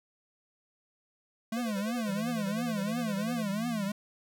square tone with vibrato, 217.8 Hz, A3, 17 cents flat, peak -31 dBFS, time 1.52-3.92 s, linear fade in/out 5 ms, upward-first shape triangle, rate 2.9 Hz, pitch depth 220 cents each way
square tone with tremolo, 510 Hz, C5, 44 cents flat, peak -39 dBFS, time 1.56-3.43 s, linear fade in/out 10 ms, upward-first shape sine, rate 9.9 Hz, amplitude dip 95%
sine tone with pitch glide, 166.3 to 167.94 Hz, E3 to E3, +16 to +33 cents, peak -38 dBFS, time 2.08-3.9 s, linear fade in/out 10 ms, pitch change +17 cents, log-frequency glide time 2.83-3.39 s
effects none

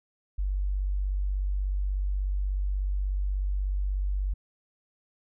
sine tone, 48.25 Hz, G1, 27 cents flat, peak -25 dBFS, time 0.38-4.34 s, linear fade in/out 10 ms, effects none

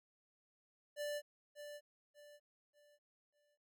square tone with echo, 587.3 Hz, D5, in tune, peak -40 dBFS, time 0.96-1.22 s, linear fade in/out 50 ms, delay 590 ms, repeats 4, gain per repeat -9 dB, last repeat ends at 3.58 s, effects none

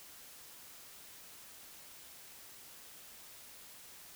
silence, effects white hiss -54 dBFS RMS until 4.15 s

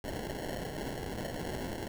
white noise with sample-and-hold, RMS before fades -38 dBFS, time 0.04-1.88 s, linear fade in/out 2 ms, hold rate 1225 Hz, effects none

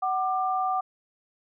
sine tone pair together, 750 / 1190.6 Hz, F#5 / D6, +23 / +23 cents, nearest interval minor sixth, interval 800 cents, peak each -25 / -28 dBFS, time 0.02-0.81 s, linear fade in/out 10 ms, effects none

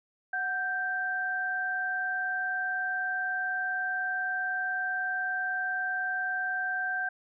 sine tone pair together, 737.9 / 1568 Hz, F#5 / G6, -5 / 0 cents, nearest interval octave + minor second, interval 1305 cents, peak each -35 / -29 dBFS, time 0.33-7.09 s, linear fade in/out 5 ms, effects none

